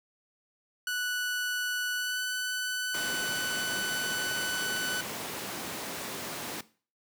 sawtooth tone with pitch glide, 1480 to 1498.1 Hz, F#6 to F#6, 0 to +21 cents, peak -26 dBFS, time 0.87-5.01 s, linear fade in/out 2 ms, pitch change +21 cents, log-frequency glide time 1.95-2.21 s
pink noise, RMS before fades -36 dBFS, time 2.94-6.61 s, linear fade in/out 5 ms
effects noise-tail reverb RT60 0.4 s tail -18 dB re dry + high-pass 200 Hz 12 dB/octave

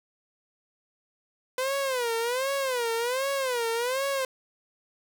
sawtooth tone with vibrato, 503 Hz, B4, 32 cents sharp, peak -22 dBFS, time 1.58-4.25 s, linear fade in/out 2 ms, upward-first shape sine, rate 1.3 Hz, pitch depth 170 cents each way, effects 8-bit

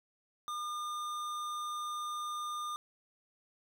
sine tone with tanh clipping, 1209 Hz, D6, 50 cents sharp, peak -38 dBFS, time 0.48-2.76 s, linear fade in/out 0 ms, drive 17 dB, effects none

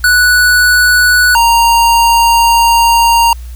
square tone pair in turn, 1478 / 931.1 Hz, F#6 / A#5, -2 / -2 cents, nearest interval minor sixth, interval 800 cents, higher first, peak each -6 dBFS, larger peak neither, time 0.04-1.35 / 1.35-3.33 s, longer second, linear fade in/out 2 ms, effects added 60 Hz sine -23 dBFS peak until 3.55 s + white hiss -42 dBFS RMS until 3.55 s

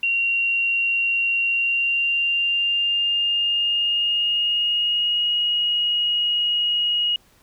sine tone with pitch glide, 2755 to 2887 Hz, F7 to F#7, -24 to -43 cents, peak -18 dBFS, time 0.03-7.16 s, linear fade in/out 2 ms, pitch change +81 cents, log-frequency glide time 1.46-5.32 s, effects pink hiss -57 dBFS RMS until 7.42 s

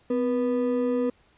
triangle ring-modulated tone, 370 Hz, F#4, in tune, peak -17 dBFS, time 0.1-1.1 s, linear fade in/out 5 ms, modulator 116 Hz, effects pink hiss -62 dBFS RMS until 1.37 s + resampled to 8000 Hz

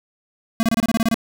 square tone bursts, 226.9 Hz, A#3, 47 cents flat, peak -16 dBFS, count 10, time 0.6-1.143 s, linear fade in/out 0 ms, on 30 ms, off 27 ms, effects none

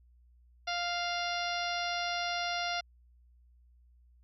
harmonic tone, 698.5 Hz, F5, in tune, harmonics 1 / 2 / 3 / 4 / 5 / 6 / 7 / 8, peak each -35 / -38 / -40 / -41 / -42 / -43 / -43 / -44 dBFS, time 0.67-2.81 s, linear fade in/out 10 ms, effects added 60 Hz sine -59 dBFS peak until 4.23 s

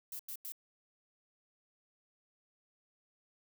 violet noise bursts, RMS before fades -43 dBFS, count 3, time 0.12-0.521 s, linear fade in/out 2 ms, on 73 ms, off 91 ms, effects none

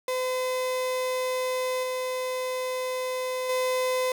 35% pulse tone with level steps, 510 Hz, C5, 44 cents flat, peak -24 / -26 / -22 dBFS, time 0.08-4.12 s, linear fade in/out 2 ms, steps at 1.83 / 3.49 s, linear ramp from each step 5 ms, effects none

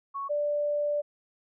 sine tone pair in turn, 1108.7 / 587.3 Hz, C#6 / D5, 0 / 0 cents, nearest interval major seventh, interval 1100 cents, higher first, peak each -31 / -25 dBFS, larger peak second, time 0.14-0.29 / 0.29-1.02 s, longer second, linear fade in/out 20 ms, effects none

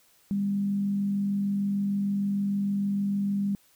sine tone with frequency modulation, 200 Hz, G3, 35 cents sharp, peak -24 dBFS, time 0.31-3.55 s, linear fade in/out 0 ms, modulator 46.6 Hz, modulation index 0.21, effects white hiss -62 dBFS RMS until 3.75 s

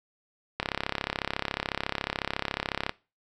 click train, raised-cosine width 0.3 ms, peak -11 dBFS, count 79, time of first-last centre 0.6-2.894 s, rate 34 Hz, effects noise-tail reverb RT60 0.3 s tail -20 dB re dry

